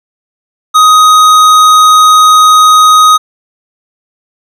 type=tone with tanh clipping; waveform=sine; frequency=1253 Hz; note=D#6; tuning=12 cents sharp; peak=-3 dBFS; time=0.74-3.18 s; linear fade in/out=20 ms; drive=16 dB; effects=none